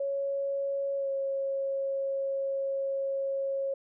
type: tone with pitch glide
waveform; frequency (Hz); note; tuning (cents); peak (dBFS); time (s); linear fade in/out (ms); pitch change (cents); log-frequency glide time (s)
sine; 554.4 to 545.8; C#5 to C#5; 0 to -27; -28; 0-3.74; 5; -27; 0.97-1.09
effects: none